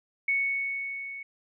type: tone with level ramp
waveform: sine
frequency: 2217 Hz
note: C#7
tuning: in tune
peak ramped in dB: -22 to -37 dBFS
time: 0.28-1.23 s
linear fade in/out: 5 ms
effects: none